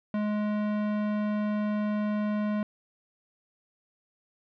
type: tone with tanh clipping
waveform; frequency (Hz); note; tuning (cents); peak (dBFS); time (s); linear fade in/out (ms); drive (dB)
sine; 210; G#3; +19; -28; 0.14-2.63; 2; 18
effects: none